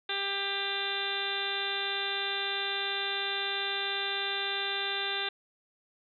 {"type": "harmonic tone", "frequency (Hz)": 396.5, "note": "G4", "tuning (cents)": 20, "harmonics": [1, 2, 3, 4, 5, 6, 7, 8, 9, 10], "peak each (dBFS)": [-40, -40, -43, -37, -41, -42, -40, -44, -34, -41], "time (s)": [0.09, 5.29], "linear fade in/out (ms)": 5, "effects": []}